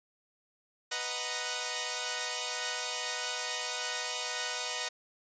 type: chord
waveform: 5% pulse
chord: B major seventh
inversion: none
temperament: equal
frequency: 493.9 / 622.3 / 740 / 932.3 Hz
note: B4 / D#5 / F#5 / A#5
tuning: 0 / 0 / 0 / 0 cents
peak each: -27 dBFS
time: 0.91-4.89 s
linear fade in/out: 10 ms
effects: resampled to 16000 Hz